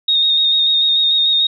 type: tone with vibrato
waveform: sine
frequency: 3713 Hz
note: A#7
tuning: 8 cents flat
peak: -11 dBFS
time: 0.08-1.47 s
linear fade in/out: 5 ms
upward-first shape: square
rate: 6.8 Hz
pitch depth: 19 cents each way
effects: none